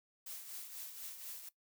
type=noise with tremolo; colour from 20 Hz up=blue; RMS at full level=-45 dBFS; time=0.26-1.49 s; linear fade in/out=5 ms; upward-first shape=triangle; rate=4.1 Hz; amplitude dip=60%; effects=noise-tail reverb RT60 0.1 s tail -17 dB re dry